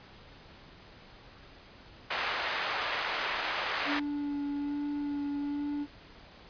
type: band-pass noise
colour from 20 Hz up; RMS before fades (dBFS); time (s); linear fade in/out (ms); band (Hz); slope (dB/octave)
white; -33; 2.1-4; 10; 620 to 2300; 12
type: tone with vibrato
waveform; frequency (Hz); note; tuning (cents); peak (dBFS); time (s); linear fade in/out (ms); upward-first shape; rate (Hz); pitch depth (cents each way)
triangle; 288.3; D4; -32; -29; 3.85-5.87; 50; sine; 1.2; 14
effects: pink hiss -53 dBFS RMS until 6.49 s + resampled to 11025 Hz